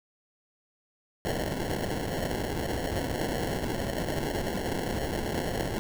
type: noise with sample-and-hold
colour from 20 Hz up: white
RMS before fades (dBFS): -31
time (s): 1.25-5.79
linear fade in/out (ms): 0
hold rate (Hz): 1225
effects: none